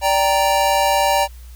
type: chord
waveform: square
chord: G minor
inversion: second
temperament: equal with one note detuned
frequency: 583.9 / 784 / 932.3 Hz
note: D5 / G5 / Bb5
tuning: -10 / 0 / 0 cents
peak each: -20 / -19 / -19 dBFS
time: 0.01-1.28 s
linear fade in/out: 50 ms
effects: added 60 Hz sine -35 dBFS peak until 1.55 s + white hiss -50 dBFS RMS until 1.55 s